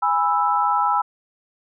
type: chord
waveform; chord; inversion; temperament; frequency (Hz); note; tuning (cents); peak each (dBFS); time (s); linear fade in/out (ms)
sine; E major; first; just; 824.1 / 988.9 / 1318.5; G#5 / B5 / E6; -14 / +2 / 0; -21 / -21 / -21; 0.02-1.02; 10
effects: none